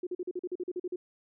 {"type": "tone bursts", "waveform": "sine", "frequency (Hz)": 360, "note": "F#4", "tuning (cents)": -47, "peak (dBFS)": -31, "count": 12, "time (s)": [0.03, 0.96], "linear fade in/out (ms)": 5, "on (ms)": 39, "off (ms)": 42, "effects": []}